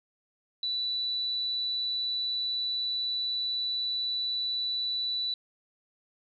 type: tone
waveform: sine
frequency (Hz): 3962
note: B7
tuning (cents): +5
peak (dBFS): -28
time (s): 0.63-5.34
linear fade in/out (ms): 2
effects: none